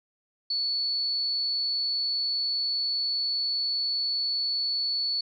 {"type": "tone", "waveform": "sine", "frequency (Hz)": 4435, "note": "C#8", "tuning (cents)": 0, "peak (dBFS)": -25, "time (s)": [0.5, 5.21], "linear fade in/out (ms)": 5, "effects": []}